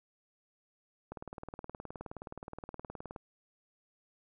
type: click train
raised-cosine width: 1 ms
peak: -28 dBFS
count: 40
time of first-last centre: 1.12-3.162 s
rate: 19.1 Hz
effects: none